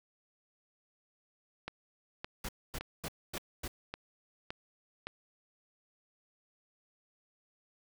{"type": "click train", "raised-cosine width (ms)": 0.3, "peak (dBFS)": -22, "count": 7, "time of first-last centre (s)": [1.68, 5.07], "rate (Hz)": 1.77}
{"type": "noise bursts", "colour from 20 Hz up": "pink", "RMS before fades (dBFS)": -39, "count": 5, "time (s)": [2.44, 3.68], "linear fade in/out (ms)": 5, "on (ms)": 48, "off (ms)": 250}
{"effects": []}